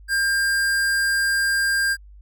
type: tone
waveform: square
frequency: 1600 Hz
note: G6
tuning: 35 cents sharp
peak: -19 dBFS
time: 0.08-1.97 s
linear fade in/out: 50 ms
effects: added 50 Hz sine -42 dBFS peak until 2.21 s